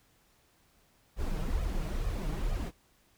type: noise with flanger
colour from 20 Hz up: brown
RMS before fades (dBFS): -32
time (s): 1.16-2.72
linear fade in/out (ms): 50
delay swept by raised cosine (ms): 1.6 to 6.6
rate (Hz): 2.2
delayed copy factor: +0.8
effects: pink hiss -67 dBFS RMS until 3.17 s